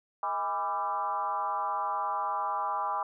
sine tone with frequency modulation, 996 Hz, B5, 14 cents sharp, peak -28 dBFS, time 0.23-3.03 s, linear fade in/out 2 ms, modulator 181 Hz, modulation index 1.4, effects none

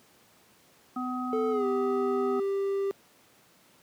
harmonic tone, 252.2 Hz, B3, 36 cents sharp, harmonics 1 / 3 / 5, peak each -31 / -38 / -35 dBFS, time 0.96-2.4 s, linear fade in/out 5 ms
triangle tone with pitch glide, 440 to 394.3 Hz, A4 to G4, 0 to +10 cents, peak -24 dBFS, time 1.33-2.91 s, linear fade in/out 0 ms, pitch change -190 cents, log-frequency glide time 1.5-1.66 s
effects pink hiss -60 dBFS RMS until 3.82 s + high-pass 150 Hz 12 dB/octave

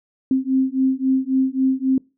sine beating tone pair, 261.6 / 265.3 Hz, C4 / C4, 0 / +24 cents, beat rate 3.7 Hz, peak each -19 dBFS, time 0.31-1.98 s, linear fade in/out 2 ms, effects noise-tail reverb RT60 0.3 s tail -25 dB re dry

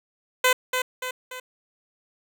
10% pulse tone with echo, 508 Hz, B4, 49 cents sharp, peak -8 dBFS, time 0.44-0.53 s, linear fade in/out 5 ms, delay 290 ms, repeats 3, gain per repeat -6 dB, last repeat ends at 1.4 s, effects none

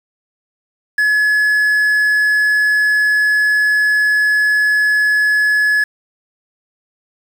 triangle tone with quantisation, 1701 Hz, G#6, 41 cents sharp, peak -9 dBFS, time 0.98-5.84 s, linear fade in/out 5 ms, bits 6, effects none

